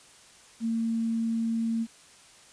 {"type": "tone with quantisation", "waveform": "sine", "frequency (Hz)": 227.6, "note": "A#3", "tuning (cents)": -41, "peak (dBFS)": -25, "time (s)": [0.6, 1.87], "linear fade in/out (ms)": 50, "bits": 9, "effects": ["white hiss -54 dBFS RMS until 2.52 s", "resampled to 22050 Hz"]}